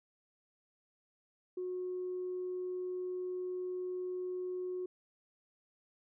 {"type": "tone", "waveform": "sine", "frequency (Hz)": 364.8, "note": "F#4", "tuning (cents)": -24, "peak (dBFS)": -35, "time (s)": [1.57, 4.86], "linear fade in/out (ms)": 5, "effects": ["tanh soft clip ceiling -31 dBFS"]}